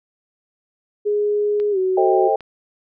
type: tone with pitch glide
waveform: sine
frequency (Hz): 415.3 to 374.3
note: G#4 to F#4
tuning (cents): 0 to +20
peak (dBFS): -16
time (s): 1.05-2.29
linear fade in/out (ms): 20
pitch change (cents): -180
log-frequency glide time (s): 1.71-1.78
type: clicks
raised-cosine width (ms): 0.3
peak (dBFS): -23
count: 2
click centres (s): 1.6 / 2.407
type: chord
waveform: sine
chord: A half-diminished seventh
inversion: none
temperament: just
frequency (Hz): 440 / 528 / 633.6 / 792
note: A4 / C5 / Eb5 / G5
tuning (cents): 0 / +16 / +31 / +18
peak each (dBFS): -20 / -22 / -22 / -19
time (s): 1.97-2.36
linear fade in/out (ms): 5
effects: none